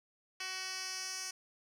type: tone with band-pass filter sweep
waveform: 10% pulse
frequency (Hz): 375.2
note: F#4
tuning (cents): +24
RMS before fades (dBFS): -41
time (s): 0.4-1.31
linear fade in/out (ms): 5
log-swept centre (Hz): 3900 to 6300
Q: 1.9
effects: none